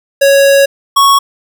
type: tone pair in turn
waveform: square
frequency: 554.4 / 1108.2 Hz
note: C#5 / C#6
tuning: 0 / -1 cents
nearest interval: octave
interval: 1199 cents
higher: second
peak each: -5 dBFS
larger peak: neither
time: 0.21-0.66 / 0.96-1.19 s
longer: first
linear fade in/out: 10 ms
effects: none